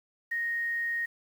sine tone with quantisation, 1864.7 Hz, A#6, in tune, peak -28 dBFS, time 0.31-1.06 s, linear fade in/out 10 ms, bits 9, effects none

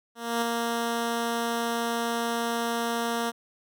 10% pulse tone with ADSR envelope, 233.1 Hz, A#3, in tune, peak -15 dBFS, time 0.15-3.32 s, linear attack 270 ms, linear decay 5 ms, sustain -3 dB, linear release 33 ms, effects none

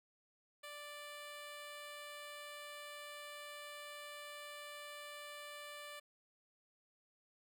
10% pulse tone, 587.3 Hz, D5, in tune, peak -40 dBFS, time 0.63-6 s, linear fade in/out 10 ms, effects none

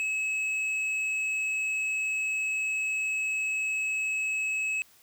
triangle tone with hard clipping, 2577 Hz, E7, 40 cents flat, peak -28 dBFS, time 0-4.82 s, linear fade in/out 0 ms, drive 8 dB, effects white hiss -59 dBFS RMS until 5.02 s

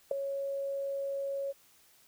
sine tone with ADSR envelope, 553 Hz, C#5, 4 cents flat, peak -22 dBFS, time 0.11-1.53 s, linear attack 4 ms, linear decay 4 ms, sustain -10 dB, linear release 27 ms, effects white hiss -63 dBFS RMS until 2.07 s

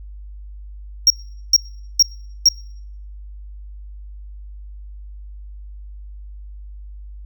triangle tone bursts, 5588 Hz, F8, in tune, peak -6 dBFS, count 4, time 1.07-2.488 s, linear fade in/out 2 ms, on 32 ms, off 430 ms, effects noise-tail reverb RT60 0.7 s tail -26 dB re dry + added 50 Hz sine -33 dBFS peak until 7.25 s

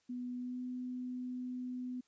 sine tone with pitch glide, 247.3 to 250.8 Hz, B3 to B3, +3 to +27 cents, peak -38 dBFS, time 0.09-2.01 s, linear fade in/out 10 ms, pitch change +24 cents, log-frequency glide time 0.37-0.59 s, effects white hiss -75 dBFS RMS until 2.07 s + resampled to 16000 Hz

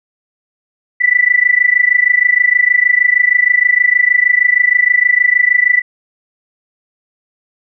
sine tone with amplitude modulation, 1975.5 Hz, B6, in tune, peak -4 dBFS, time 1-5.82 s, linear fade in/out 20 ms, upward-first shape sine, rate 26.4 Hz, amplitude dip 90%, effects none

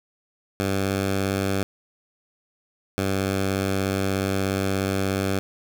10% pulse tone pair in turn, 97.4 / 96.84 Hz, G2 / G2, -11 / -21 cents, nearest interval unison, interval 10 cents, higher first, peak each -14 dBFS, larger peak neither, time 0.6-1.63 / 2.98-5.39 s, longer second, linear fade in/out 0 ms, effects 8-bit

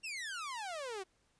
sawtooth exponential sweep, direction down, 2794 to 362.4 Hz, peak -36 dBFS, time 0.03-1.04 s, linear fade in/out 20 ms, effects pink hiss -74 dBFS RMS until 1.39 s + resampled to 22050 Hz

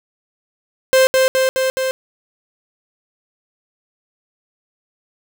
45% pulse tone with echo, 523.3 Hz, C5, in tune, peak -9 dBFS, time 0.93-1.07 s, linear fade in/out 0 ms, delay 210 ms, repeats 4, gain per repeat -2 dB, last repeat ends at 1.91 s, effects none

